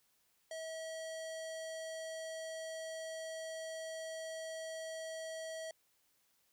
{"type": "tone with low-pass filter", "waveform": "square", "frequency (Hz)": 644, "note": "E5", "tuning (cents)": -41, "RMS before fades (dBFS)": -44, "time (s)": [0.51, 5.71], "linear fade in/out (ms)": 2, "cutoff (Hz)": 8300, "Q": 1.7, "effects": ["white hiss -75 dBFS RMS until 6.52 s"]}